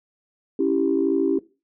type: chord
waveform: sine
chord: C# diminished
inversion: none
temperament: equal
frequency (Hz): 277.2 / 329.6 / 392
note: C#4 / E4 / G4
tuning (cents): 0 / 0 / 0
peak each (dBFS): -22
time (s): 0.59-1.39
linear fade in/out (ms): 5
effects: noise-tail reverb RT60 0.3 s tail -19 dB re dry + tanh soft clip ceiling -9 dBFS